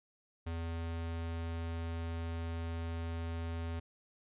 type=tone; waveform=square; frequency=83.1 Hz; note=E2; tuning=15 cents sharp; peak=-37 dBFS; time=0.46-3.8 s; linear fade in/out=10 ms; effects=resampled to 8000 Hz